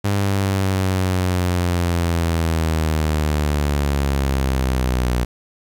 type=linear sweep; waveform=sawtooth; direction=down; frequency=100.8 to 60.3 Hz; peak=-13 dBFS; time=0.04-5.25 s; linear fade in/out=10 ms; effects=9-bit